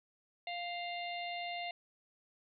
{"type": "harmonic tone with a mistuned harmonic", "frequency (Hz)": 698.5, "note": "F5", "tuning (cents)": 0, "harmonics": [1, 3, 4, 5, 6], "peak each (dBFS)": [-40, -44, -46, -50, -52], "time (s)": [0.47, 1.71], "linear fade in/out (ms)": 2, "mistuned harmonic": 5, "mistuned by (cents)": 58, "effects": []}